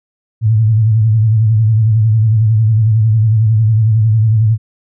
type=tone with vibrato; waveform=sine; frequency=110 Hz; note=A2; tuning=in tune; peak=-7 dBFS; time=0.41-4.58 s; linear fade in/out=50 ms; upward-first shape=sine; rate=11 Hz; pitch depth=75 cents each way; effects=none